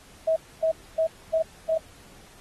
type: tone bursts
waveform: sine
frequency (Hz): 644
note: E5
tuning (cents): -41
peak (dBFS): -19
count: 5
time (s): 0.27-1.78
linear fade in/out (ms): 10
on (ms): 94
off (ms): 260
effects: pink hiss -52 dBFS RMS until 2.4 s + AAC 32 kbps